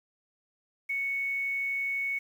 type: tone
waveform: sine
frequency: 2217 Hz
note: C#7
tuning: in tune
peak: -28 dBFS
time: 0.89-2.19 s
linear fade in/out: 10 ms
effects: 9-bit